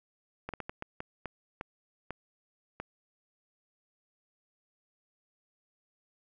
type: slowing click train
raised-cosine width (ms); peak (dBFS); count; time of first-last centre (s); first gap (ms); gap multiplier
0.5; -22; 10; 0.49-2.8; 47; 1.4
effects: none